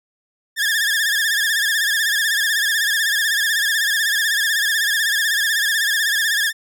sawtooth tone with vibrato, 1720 Hz, A6, 40 cents flat, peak -13 dBFS, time 0.56-6.53 s, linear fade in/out 50 ms, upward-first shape sine, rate 16 Hz, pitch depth 100 cents each way, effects none

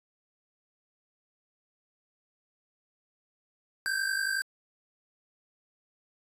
square tone pair together, 1551 / 1602 Hz, G6 / G6, -19 / +37 cents, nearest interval minor second, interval 56 cents, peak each -31 / -32 dBFS, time 3.86-4.42 s, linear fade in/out 0 ms, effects resampled to 32000 Hz

